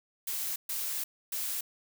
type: noise bursts at uneven times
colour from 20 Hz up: blue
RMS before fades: -34 dBFS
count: 3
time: 0.27-0.56 / 0.69-1.04 / 1.32-1.61 s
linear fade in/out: 5 ms
effects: none